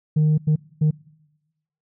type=tone bursts at uneven times; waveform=sine; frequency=153.5 Hz; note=D#3; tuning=23 cents flat; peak=-12 dBFS; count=3; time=0.16-0.38 / 0.47-0.56 / 0.81-0.91 s; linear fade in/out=10 ms; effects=noise-tail reverb RT60 1.0 s tail -25 dB re dry + tanh soft clip ceiling -13 dBFS